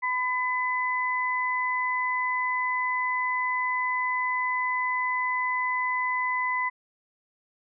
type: tone pair together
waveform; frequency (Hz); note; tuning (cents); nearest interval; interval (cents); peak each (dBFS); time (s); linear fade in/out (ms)
sine; 1005 / 2010; B5 / B6; +30 / +30; octave; 1200; -27; 0.02-6.7; 20
effects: none